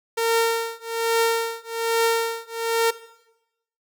sawtooth tone with tremolo, 458 Hz, A#4, 31 cents flat, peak -12 dBFS, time 0.17-2.91 s, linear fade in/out 10 ms, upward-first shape triangle, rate 1.2 Hz, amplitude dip 100%, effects noise-tail reverb RT60 0.9 s tail -17 dB re dry

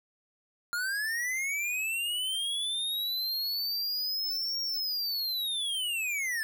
square linear two-way sweep, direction up then down, 1397 to 5588 to 1719 Hz, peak -30 dBFS, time 0.73-6.43 s, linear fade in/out 0 ms, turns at 4.61 s, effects none

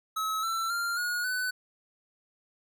square tone with pitch steps, 1289 / 1339.1 / 1391.1 / 1445.2 / 1501.3 Hz, E6 / E6 / F6 / F#6 / F#6, -39 / +27 / -7 / -41 / +25 cents, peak -29 dBFS, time 0.16-1.51 s, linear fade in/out 10 ms, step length 270 ms, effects none

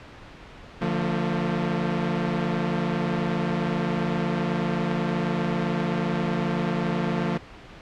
sawtooth chord, D minor, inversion none, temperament equal with one note detuned, 146.83 / 174.61 / 225.3 Hz, D3 / F3 / A3, 0 / 0 / +41 cents, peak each -27 / -22 / -24 dBFS, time 0.81-7.38 s, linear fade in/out 10 ms, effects pink hiss -44 dBFS RMS until 7.81 s + low-pass 3000 Hz 12 dB/octave

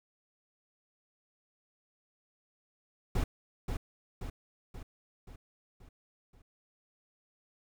brown noise with echo, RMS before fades -29 dBFS, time 3.15-3.24 s, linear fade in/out 5 ms, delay 530 ms, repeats 6, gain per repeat -5 dB, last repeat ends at 6.42 s, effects none

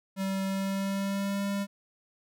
square tone with pitch glide, 193 to 199.46 Hz, G3 to G3, -27 to +30 cents, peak -29 dBFS, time 0.16-1.67 s, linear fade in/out 50 ms, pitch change +57 cents, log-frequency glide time 0.44-1.47 s, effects none

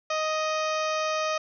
harmonic tone, 624 Hz, D#5, 5 cents sharp, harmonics 1 / 2 / 3 / 4 / 5 / 6 / 7 / 8 / 9 / 10, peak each -28 / -29 / -38 / -35 / -41 / -42 / -45 / -43 / -42 / -44 dBFS, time 0.1-1.38 s, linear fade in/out 5 ms, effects none

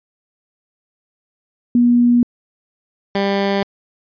sine / 15% pulse tone pair in turn, 241.1 / 198.24 Hz, B3 / G3, -41 / +20 cents, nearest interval minor third, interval 339 cents, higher first, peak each -9 dBFS, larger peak neither, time 1.75-2.23 / 3.15-3.63 s, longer neither, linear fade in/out 2 ms, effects resampled to 11025 Hz

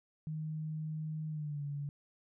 sine tone with pitch glide, 155.7 to 143.6 Hz, D#3 to D3, +2 to -39 cents, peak -36 dBFS, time 0.27-1.89 s, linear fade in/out 0 ms, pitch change -141 cents, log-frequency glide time 1.29-1.63 s, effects none

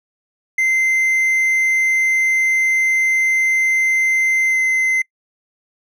triangle tone with pitch glide, 2076 to 2062 Hz, C7 to C7, -14 to -26 cents, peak -12 dBFS, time 0.58-5.02 s, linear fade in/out 5 ms, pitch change -12 cents, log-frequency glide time 4.47-4.58 s, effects noise-tail reverb RT60 0.1 s tail -25 dB re dry

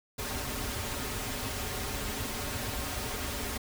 pink noise with comb filter, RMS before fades -35 dBFS, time 0.18-3.58 s, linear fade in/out 10 ms, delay 6 ms, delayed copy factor -0.8, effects none

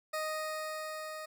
20% pulse tone with level ramp, 622.3 Hz, D#5, in tune, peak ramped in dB -28 to -36 dBFS, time 0.13-1.26 s, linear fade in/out 10 ms, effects none

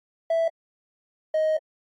triangle tone pair in turn, 659.3 / 626.2 Hz, E5 / D#5, 0 / +11 cents, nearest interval minor second, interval 89 cents, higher first, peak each -17 dBFS, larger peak neither, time 0.3-0.48 / 1.34-1.57 s, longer second, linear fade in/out 5 ms, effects tanh soft clip ceiling -14 dBFS + AAC 32 kbps

